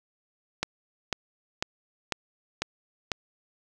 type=click train; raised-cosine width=0.2 ms; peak=-9 dBFS; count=6; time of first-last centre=0.63-3.118 s; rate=2.01 Hz; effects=none